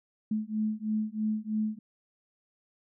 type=beating tone pair; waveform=sine; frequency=214 / 217.1 Hz; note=A3 / A3; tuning=-48 / -23 cents; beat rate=3.1 Hz; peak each=-31 dBFS; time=0.31-1.79 s; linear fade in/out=5 ms; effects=none